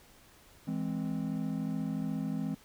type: chord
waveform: triangle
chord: E augmented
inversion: none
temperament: equal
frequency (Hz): 164.81 / 207.7 / 261.6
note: E3 / G#3 / B#3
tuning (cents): 0 / 0 / 0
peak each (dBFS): -34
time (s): 0.67-2.55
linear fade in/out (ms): 10
effects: pink hiss -59 dBFS RMS until 2.64 s